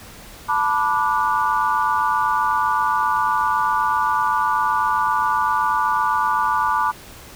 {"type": "chord", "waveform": "sine", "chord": "B minor seventh", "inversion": "third", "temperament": "equal with one note detuned", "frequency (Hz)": [880, 987.8, 1174.7, 1457.1], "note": ["A5", "B5", "D6", "F#6"], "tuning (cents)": [0, 0, 0, -27], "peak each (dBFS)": [-22, -21, -21, -26], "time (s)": [0.48, 6.92], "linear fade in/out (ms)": 20, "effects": ["pink hiss -41 dBFS RMS until 7.35 s"]}